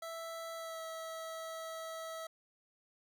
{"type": "tone with pitch glide", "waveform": "25% pulse", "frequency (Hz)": [659.3, 649.5], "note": ["E5", "E5"], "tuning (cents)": [0, -26], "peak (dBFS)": -38, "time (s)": [0.02, 2.27], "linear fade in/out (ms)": 5, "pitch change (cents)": -26, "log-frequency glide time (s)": [0.55, 0.82], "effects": []}